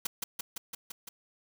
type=noise with echo; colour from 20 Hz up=white; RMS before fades=-32 dBFS; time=0.05-0.07 s; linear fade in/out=5 ms; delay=170 ms; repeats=6; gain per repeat=-2 dB; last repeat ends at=1.09 s; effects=none